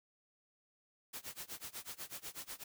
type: noise with tremolo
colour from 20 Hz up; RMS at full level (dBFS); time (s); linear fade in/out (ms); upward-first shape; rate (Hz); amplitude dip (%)
white; -44; 1.13-2.64; 10; sine; 8.1; 95
effects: none